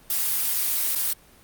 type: noise with dropouts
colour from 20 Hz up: blue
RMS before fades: -24 dBFS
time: 0.1-1.13 s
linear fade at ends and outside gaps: 2 ms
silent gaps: 0.951-0.957 s
effects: pink hiss -53 dBFS RMS until 1.43 s + Opus 32 kbps